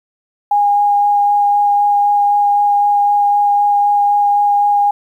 sine tone with vibrato, 818 Hz, G#5, 26 cents flat, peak -9 dBFS, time 0.51-4.91 s, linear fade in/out 5 ms, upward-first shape sine, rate 3.9 Hz, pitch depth 8 cents each way, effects 8-bit

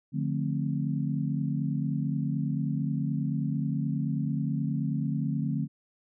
sine chord, D minor seventh, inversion none, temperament just, 146.83 / 176.2 / 220.2 / 264.3 Hz, D3 / F3 / A3 / C4, 0 / +16 / +2 / +18 cents, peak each -29 / -34 / -33 / -34 dBFS, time 0.12-5.68 s, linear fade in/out 50 ms, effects none

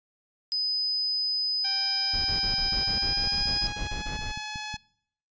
sine tone, 5010 Hz, D#8, 11 cents sharp, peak -25 dBFS, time 0.52-3.67 s, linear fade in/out 0 ms
10% pulse tone with pitch glide, 784 to 850 Hz, G5 to G#5, 0 to +40 cents, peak -25 dBFS, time 1.64-4.77 s, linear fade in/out 10 ms, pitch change +140 cents, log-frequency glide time 2.81-4.15 s
brown noise bursts, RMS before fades -34 dBFS, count 15, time 2.13-4.322 s, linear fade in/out 10 ms, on 120 ms, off 28 ms
click train, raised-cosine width 5 ms, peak -27 dBFS, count 13, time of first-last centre 2.54-4.742 s, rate 5.45 Hz
effects noise-tail reverb RT60 0.7 s tail -24 dB re dry + resampled to 16000 Hz

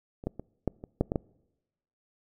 clicks, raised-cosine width 2 ms, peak -29 / -16 / -24 / -13 / -27 / -10 / -15 / -13 dBFS, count 8, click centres 0.239 / 0.27 / 0.396 / 0.677 / 0.839 / 1.01 / 1.119 / 1.158 s, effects noise-tail reverb RT60 1.0 s tail -26 dB re dry

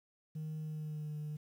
sine tone with pitch glide, 155.56 to 150.7 Hz, D#3 to D3, 0 to +45 cents, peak -36 dBFS, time 0.35-1.37 s, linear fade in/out 10 ms, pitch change -55 cents, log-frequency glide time 0.59-1.14 s, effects tanh soft clip ceiling -37 dBFS + 11-bit

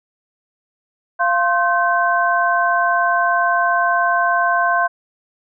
sine tone cluster, 692 / 1055 / 1539 Hz, F5 / C6 / G6, -16 / +14 / -32 cents, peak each -18 dBFS, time 1.19-4.88 s, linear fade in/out 20 ms, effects none

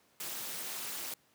white noise with amplitude modulation, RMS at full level -36 dBFS, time 0.2-1.14 s, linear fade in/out 2 ms, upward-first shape sine, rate 282 Hz, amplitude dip 95%, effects pink hiss -68 dBFS RMS until 1.34 s + high-pass 150 Hz 12 dB/octave

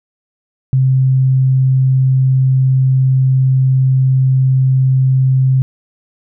sine tone, 131.4 Hz, C3, 8 cents sharp, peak -8 dBFS, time 0.73-5.62 s, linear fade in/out 0 ms, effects none

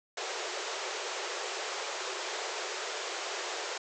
pink band-pass noise, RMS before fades -37 dBFS, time 0.17-3.78 s, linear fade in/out 5 ms, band 360 to 7600 Hz, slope 96 dB/octave, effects none

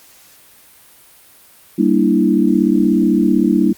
sine chord, E half-diminished seventh, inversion first, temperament equal, 196 / 233.1 / 293.7 / 329.6 Hz, G3 / Bb3 / D4 / E4, 0 / 0 / 0 / 0 cents, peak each -16 dBFS, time 1.78-3.73 s, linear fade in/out 10 ms, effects white hiss -46 dBFS RMS until 3.77 s + Opus 48 kbps

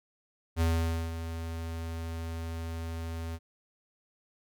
square tone with ADSR envelope, 82.41 Hz, E2, in tune, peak -24 dBFS, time 0.56-3.39 s, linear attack 49 ms, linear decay 500 ms, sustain -11 dB, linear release 47 ms, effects none

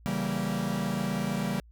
45% pulse chord, C# diminished seventh, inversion none, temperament equal with one note detuned, 138.59 / 164.81 / 194.31 / 233.1 Hz, C#3 / E3 / G3 / Bb3, 0 / 0 / -15 / 0 cents, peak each -36 / -35 / -31 / -34 dBFS, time 0.06-1.6 s, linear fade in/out 0 ms, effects added 57 Hz sine -51 dBFS peak until 1.71 s

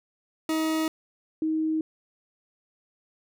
40% pulse / sine tone pair in turn, 317.1 / 315.4 Hz, D#4 / D#4, +33 / +24 cents, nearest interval unison, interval 9 cents, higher first, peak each -23 dBFS, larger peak neither, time 0.49-0.88 / 1.42-1.81 s, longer neither, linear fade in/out 2 ms, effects none

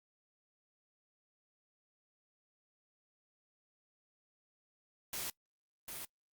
white noise with echo, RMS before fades -40 dBFS, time 5.13-5.3 s, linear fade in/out 2 ms, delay 750 ms, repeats 1, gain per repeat -4 dB, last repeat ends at 6.05 s, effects noise-tail reverb RT60 0.1 s tail -24 dB re dry + Opus 48 kbps

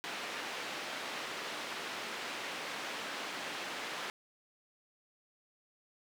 white band-pass noise, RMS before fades -41 dBFS, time 0.04-4.1 s, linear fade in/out 0 ms, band 260 to 2900 Hz, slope 12 dB/octave, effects none

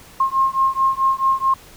sine beating tone pair, 1067 / 1071.6 Hz, C6 / C6, +34 / +41 cents, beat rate 4.6 Hz, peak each -18 dBFS, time 0.2-1.54 s, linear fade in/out 5 ms, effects pink hiss -44 dBFS RMS until 1.76 s

